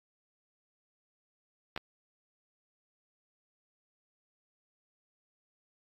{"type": "clicks", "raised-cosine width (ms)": 0.3, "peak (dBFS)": -20, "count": 2, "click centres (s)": [1.763, 1.776], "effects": ["AAC 32 kbps"]}